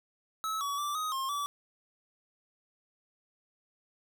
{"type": "tone with pitch steps", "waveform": "square", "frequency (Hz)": [1297, 1133, 1170, 1254, 1067, 1152], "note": ["E6", "C#6", "D6", "D#6", "C6", "D6"], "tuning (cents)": [-28, 37, -7, 13, 34, -34], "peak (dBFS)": -32, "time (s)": [0.44, 1.46], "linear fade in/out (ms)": 0, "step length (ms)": 170, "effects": []}